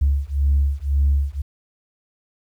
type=beating tone pair; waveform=sine; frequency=69.3 / 71.2 Hz; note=C#2 / C#2; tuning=0 / +47 cents; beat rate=1.9 Hz; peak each=-18 dBFS; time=0.01-1.42 s; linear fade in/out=10 ms; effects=tanh soft clip ceiling -10 dBFS + 9-bit